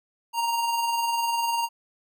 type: tone with tremolo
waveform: square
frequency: 932.3 Hz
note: A#5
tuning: in tune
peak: -22 dBFS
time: 0.33-1.69 s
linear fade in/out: 50 ms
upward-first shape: triangle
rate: 20 Hz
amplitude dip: 45%
effects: none